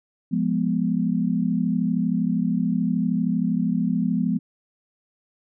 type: chord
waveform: sine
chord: F diminished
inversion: none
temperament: equal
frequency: 174.61 / 207.7 / 246.9 Hz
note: F3 / Ab3 / Cb4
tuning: 0 / 0 / 0 cents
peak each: -24 dBFS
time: 0.31-4.39 s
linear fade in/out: 20 ms
effects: none